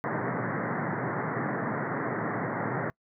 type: band-pass noise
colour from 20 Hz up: pink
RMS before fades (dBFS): -31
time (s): 0.04-2.9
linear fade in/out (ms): 0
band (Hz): 110 to 2000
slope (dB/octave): 96
effects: noise-tail reverb RT60 0.1 s tail -25 dB re dry